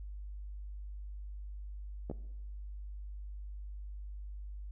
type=clicks; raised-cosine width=2 ms; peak=-25 / -26 dBFS; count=2; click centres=2.099 / 2.113 s; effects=noise-tail reverb RT60 1.0 s tail -18 dB re dry + added 50 Hz sine -41 dBFS peak until 4.71 s